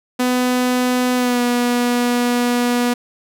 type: tone with pitch glide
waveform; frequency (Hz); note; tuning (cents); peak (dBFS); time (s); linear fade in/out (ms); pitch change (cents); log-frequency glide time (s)
sawtooth; 250 to 243; B3 to B3; +21 to -28; -11; 0.19-2.94; 10; -49; 1.16-1.41
effects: none